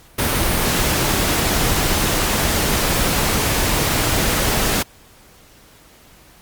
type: noise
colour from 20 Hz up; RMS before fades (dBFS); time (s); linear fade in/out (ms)
pink; -18; 0.18-4.83; 10
effects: pink hiss -48 dBFS RMS until 6.41 s + Opus 48 kbps